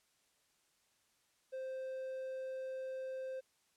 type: tone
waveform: triangle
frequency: 523.3 Hz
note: C5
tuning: in tune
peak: -38 dBFS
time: 1.52-3.41 s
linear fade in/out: 20 ms
effects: white hiss -75 dBFS RMS until 3.76 s + low-pass 10000 Hz 12 dB/octave